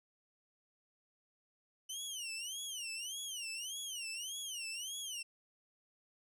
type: tone with vibrato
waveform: 20% pulse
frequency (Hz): 2975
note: F#7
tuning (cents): +9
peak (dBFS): -35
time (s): 1.89-5.23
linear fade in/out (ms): 10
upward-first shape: sine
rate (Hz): 1.7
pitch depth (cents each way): 210
effects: none